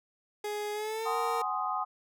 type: tone with pitch glide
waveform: 30% pulse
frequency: 417.3 to 463 Hz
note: G#4 to A#4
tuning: +8 to -12 cents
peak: -30 dBFS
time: 0.44-1.42 s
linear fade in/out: 5 ms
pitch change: +180 cents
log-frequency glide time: 0.73-1.16 s
type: chord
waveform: sine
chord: Ab dominant seventh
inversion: third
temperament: equal with one note detuned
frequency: 746.9 / 830.6 / 1046.5 / 1244.5 Hz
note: Gb5 / Ab5 / C6 / Eb6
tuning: +16 / 0 / 0 / 0 cents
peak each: -35 / -36 / -36 / -33 dBFS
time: 1.05-1.85 s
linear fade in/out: 20 ms
effects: none